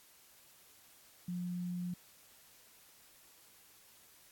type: tone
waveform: sine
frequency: 177.7 Hz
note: F3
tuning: 30 cents sharp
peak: -36 dBFS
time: 1.28-1.94 s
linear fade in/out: 5 ms
effects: white hiss -62 dBFS RMS until 4.31 s + AAC 64 kbps